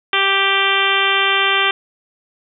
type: harmonic tone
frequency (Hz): 392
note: G4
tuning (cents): 0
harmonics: 1 / 2 / 3 / 4 / 5 / 6 / 7 / 8 / 9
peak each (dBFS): -24 / -25 / -20 / -21 / -22 / -21 / -22 / -20 / -25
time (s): 0.13-1.71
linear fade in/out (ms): 2
effects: none